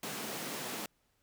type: high-pass noise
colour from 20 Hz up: pink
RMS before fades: -40 dBFS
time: 0.03-0.86 s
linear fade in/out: 2 ms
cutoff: 170 Hz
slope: 24 dB/octave
effects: pink hiss -75 dBFS RMS until 1.22 s